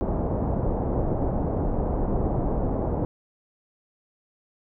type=low-pass noise; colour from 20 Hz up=pink; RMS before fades=-25 dBFS; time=0.01-3.05 s; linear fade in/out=0 ms; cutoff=790 Hz; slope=24 dB/octave; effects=none